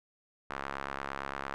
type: tone with band-pass filter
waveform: sawtooth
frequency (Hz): 68.8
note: C#2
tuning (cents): -12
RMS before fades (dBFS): -39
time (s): 0.5-1.54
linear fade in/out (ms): 0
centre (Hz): 1300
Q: 1.6
effects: none